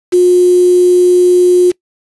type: tone with quantisation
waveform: sine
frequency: 359 Hz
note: F4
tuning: 48 cents sharp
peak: -4 dBFS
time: 0.12-1.72 s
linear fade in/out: 20 ms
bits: 4
effects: noise-tail reverb RT60 0.1 s tail -23 dB re dry + resampled to 24000 Hz